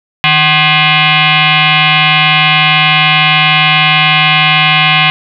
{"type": "tone with frequency modulation", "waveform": "sine", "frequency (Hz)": 155.56, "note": "D#3", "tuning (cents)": 0, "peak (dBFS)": -5, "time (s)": [0.24, 5.1], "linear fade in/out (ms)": 0, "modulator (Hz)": 455, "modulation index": 6.9, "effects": []}